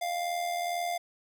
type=tone with amplitude modulation; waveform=square; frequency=699 Hz; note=F5; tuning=1 cent sharp; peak=-28 dBFS; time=0.01-0.98 s; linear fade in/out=10 ms; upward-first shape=sine; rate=82.2 Hz; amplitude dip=50%; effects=none